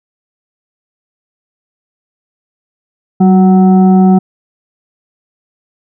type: tone with frequency modulation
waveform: sine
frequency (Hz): 189.4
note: F#3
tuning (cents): +41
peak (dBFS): -3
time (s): 3.2-4.19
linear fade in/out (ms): 10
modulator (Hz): 557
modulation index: 0.54
effects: none